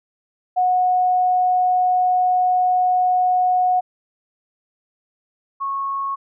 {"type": "tone pair in turn", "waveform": "sine", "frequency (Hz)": [731, 1098.6], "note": ["F#5", "C#6"], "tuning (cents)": [-21, -16], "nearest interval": "perfect fifth", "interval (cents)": 705, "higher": "second", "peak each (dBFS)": [-14, -21], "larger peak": "first", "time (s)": [[0.56, 3.81], [5.6, 6.16]], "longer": "first", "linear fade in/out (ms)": 20, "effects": []}